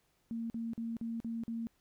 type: tone bursts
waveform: sine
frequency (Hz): 229.4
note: A#3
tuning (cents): -28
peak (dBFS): -35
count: 6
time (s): 0.31-1.67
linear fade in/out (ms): 0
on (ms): 190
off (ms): 44
effects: pink hiss -74 dBFS RMS until 1.8 s